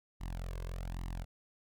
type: tone with flanger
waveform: sawtooth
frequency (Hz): 43.65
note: F1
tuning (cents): 0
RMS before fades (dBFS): -40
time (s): 0.2-1.25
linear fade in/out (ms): 20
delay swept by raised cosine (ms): 1 to 1.92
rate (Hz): 1.2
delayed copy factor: +0.95
effects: none